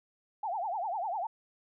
sine tone with vibrato, 784 Hz, G5, in tune, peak -31 dBFS, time 0.43-1.27 s, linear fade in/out 5 ms, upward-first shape triangle, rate 10 Hz, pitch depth 290 cents each way, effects none

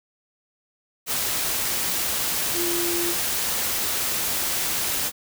sine tone in noise, 344.8 Hz, F4, 22 cents flat, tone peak -26 dBFS, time 2.53-3.15 s, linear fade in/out 50 ms, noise white, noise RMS -25 dBFS, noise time 1.06-5.12 s, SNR -4 dB, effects none

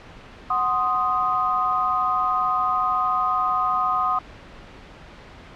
sine chord, C diminished, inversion second, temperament equal, 740 / 1046.5 / 1244.5 Hz, Gb5 / C6 / Eb6, 0 / 0 / 0 cents, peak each -26 / -25 / -21 dBFS, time 0.5-4.19 s, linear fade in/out 5 ms, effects pink hiss -43 dBFS RMS until 5.55 s + low-pass 3000 Hz 12 dB/octave

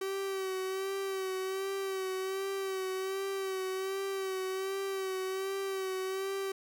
45% pulse tone with vibrato, 383.3 Hz, G4, 39 cents flat, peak -33 dBFS, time 0.01-6.52 s, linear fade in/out 5 ms, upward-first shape sine, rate 1.3 Hz, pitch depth 34 cents each way, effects none

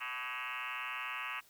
sine tone with frequency modulation, 1904 Hz, A#6, 36 cents sharp, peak -37 dBFS, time 0-1.41 s, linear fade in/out 20 ms, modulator 127 Hz, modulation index 7.2, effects white hiss -64 dBFS RMS until 1.49 s

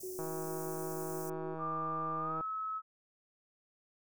white band-stop noise, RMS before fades -48 dBFS, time 0-1.3 s, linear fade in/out 5 ms, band 700 to 5600 Hz, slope 48 dB/octave
sine tone with tremolo, 370 Hz, F#4, in tune, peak -39 dBFS, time 0.03-1.55 s, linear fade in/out 5 ms, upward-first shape sine, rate 6.4 Hz, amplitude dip 25%
click train, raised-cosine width 1 ms, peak -29 dBFS, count 356, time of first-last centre 0.19-2.409 s, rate 160 Hz
sine tone with pitch glide, 1191 to 1291.3 Hz, D6 to E6, +24 to -36 cents, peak -35 dBFS, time 1.58-2.82 s, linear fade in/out 50 ms, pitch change +140 cents, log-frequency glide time 2.17-2.39 s
effects none

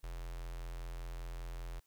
square tone with notch filter, 42.53 Hz, F1, 45 cents flat, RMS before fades -43 dBFS, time 0.03-1.8 s, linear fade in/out 10 ms, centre 210 Hz, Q 0.66, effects white hiss -75 dBFS RMS until 1.86 s

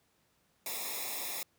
white noise with comb filter, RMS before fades -38 dBFS, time 0.66-1.43 s, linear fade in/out 2 ms, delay 0.66 ms, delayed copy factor -1, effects pink hiss -72 dBFS RMS until 1.58 s + high-pass 80 Hz 12 dB/octave

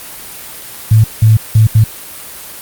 sine tone bursts at uneven times, 110 Hz, A2, in tune, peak -3 dBFS, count 4, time 0.91-1.04 / 1.22-1.37 / 1.55-1.67 / 1.75-1.84 s, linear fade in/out 5 ms, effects white hiss -29 dBFS RMS until 2.61 s + Opus 32 kbps

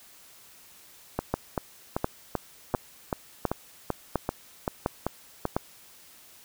two click trains, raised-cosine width 1 ms, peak -12 / -10 dBFS, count 12 / 7, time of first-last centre 1.19-5.454 / 1.34-5.565 s, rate 2.58 / 1.42 Hz, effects white hiss -53 dBFS RMS until 6.44 s

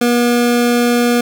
25% pulse tone, 240.4 Hz, B3, 46 cents flat, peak -7 dBFS, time 0.01-1.21 s, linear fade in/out 5 ms, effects none

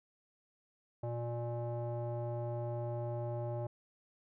square tone with low-pass filter, 118.8 Hz, A#2, 33 cents sharp, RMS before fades -38 dBFS, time 1.03-3.67 s, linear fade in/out 5 ms, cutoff 700 Hz, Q 6.2, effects none

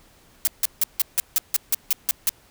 blue noise bursts, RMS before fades -19 dBFS, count 11, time 0.45-2.292 s, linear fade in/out 0 ms, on 22 ms, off 160 ms, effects pink hiss -55 dBFS RMS until 2.5 s

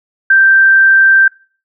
sine tone, 1568 Hz, G6, in tune, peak -4 dBFS, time 0.3-1.28 s, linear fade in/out 5 ms, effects noise-tail reverb RT60 0.4 s tail -23 dB re dry

